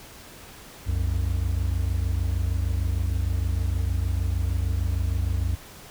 triangle tone pair together, 63.99 / 90.5 Hz, C2 / F#2, -38 / -38 cents, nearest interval tritone, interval 600 cents, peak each -23 dBFS, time 0.86-5.56 s, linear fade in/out 20 ms, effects pink hiss -45 dBFS RMS until 5.9 s

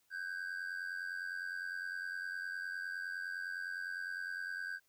triangle ring-modulated tone, 1568 Hz, G6, in tune, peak -34 dBFS, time 0.1-4.8 s, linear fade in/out 50 ms, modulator 44.9 Hz, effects white hiss -75 dBFS RMS until 4.88 s

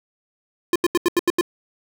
square tone bursts, 349.2 Hz, F4, in tune, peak -15 dBFS, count 7, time 0.73-1.411 s, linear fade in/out 2 ms, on 27 ms, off 82 ms, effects none

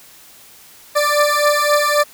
20% pulse beating tone pair, 587.3 / 591.1 Hz, D5 / D5, 0 / +11 cents, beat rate 3.8 Hz, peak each -11 dBFS, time 0.95-2.04 s, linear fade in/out 20 ms, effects white hiss -44 dBFS RMS until 2.13 s

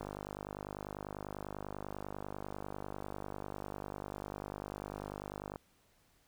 click train, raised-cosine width 1 ms, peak -27 dBFS, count 279, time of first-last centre 0.01-5.559 s, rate 50.1 Hz, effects pink hiss -70 dBFS RMS until 6.27 s

